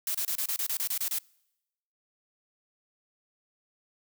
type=noise bursts; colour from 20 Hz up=blue; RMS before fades=-30 dBFS; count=11; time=0.07-1.186 s; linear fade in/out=2 ms; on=76 ms; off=28 ms; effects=noise-tail reverb RT60 0.9 s tail -26 dB re dry